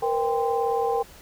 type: tone cluster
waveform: sine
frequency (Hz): 465.5 / 504 / 792 / 1036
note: A#4 / B4 / G5 / C6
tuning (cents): -2 / +35 / +18 / -17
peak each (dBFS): -24 / -32 / -25 / -33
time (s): 0.02-1.03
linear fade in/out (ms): 10
effects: pink hiss -48 dBFS RMS until 1.21 s